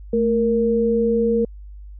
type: tone pair together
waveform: sine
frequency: 220 / 466.2 Hz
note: A3 / A#4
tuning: 0 / 0 cents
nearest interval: octave + minor second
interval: 1300 cents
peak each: -20 / -17 dBFS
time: 0.13-1.45 s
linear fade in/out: 5 ms
effects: added 50 Hz sine -35 dBFS peak until 1.99 s